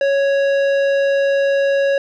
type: tone with tanh clipping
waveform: sine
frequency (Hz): 554.4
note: C#5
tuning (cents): 0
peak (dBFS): -15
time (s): 0.01-1.98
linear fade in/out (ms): 2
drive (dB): 13
effects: none